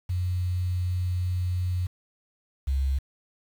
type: tone pair in turn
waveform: sine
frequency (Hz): 90.3 / 67.65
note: F#2 / C#2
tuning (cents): -42 / -42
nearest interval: perfect fourth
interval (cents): 500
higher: first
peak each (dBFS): -24 / -22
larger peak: second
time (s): 0.09-1.87 / 2.67-2.99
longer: first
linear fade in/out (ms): 10
effects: 8-bit